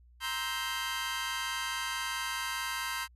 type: chord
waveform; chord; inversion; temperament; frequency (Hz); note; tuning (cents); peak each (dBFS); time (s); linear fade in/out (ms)
20% pulse; C dominant seventh; third; just; 941.9 / 1046.5 / 1308.1 / 1569.8; Bb5 / C6 / E6 / G6; +18 / 0 / -14 / +2; -35 / -33 / -36 / -32; 0.2-3.08; 50
effects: added 60 Hz sine -56 dBFS peak until 3.15 s + resampled to 32000 Hz